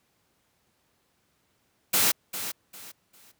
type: noise with echo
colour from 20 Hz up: white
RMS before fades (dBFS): -22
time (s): 1.93-2.12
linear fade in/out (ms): 10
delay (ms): 400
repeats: 3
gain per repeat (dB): -11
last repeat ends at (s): 3.32
effects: pink hiss -70 dBFS RMS until 3.39 s + high-pass 80 Hz 12 dB/octave